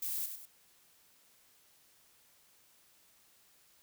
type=noise with echo; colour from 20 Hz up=violet; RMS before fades=-37 dBFS; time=0.02-0.26 s; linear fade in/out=5 ms; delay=98 ms; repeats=2; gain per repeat=-7 dB; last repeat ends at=0.456 s; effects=white hiss -66 dBFS RMS until 3.82 s